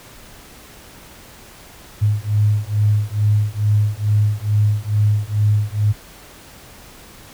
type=beating tone pair; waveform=sine; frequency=103.83 / 106.13 Hz; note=G#2 / G#2; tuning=0 / +38 cents; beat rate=2.3 Hz; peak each=-17 dBFS; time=2.01-5.93 s; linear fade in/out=20 ms; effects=pink hiss -42 dBFS RMS until 7.33 s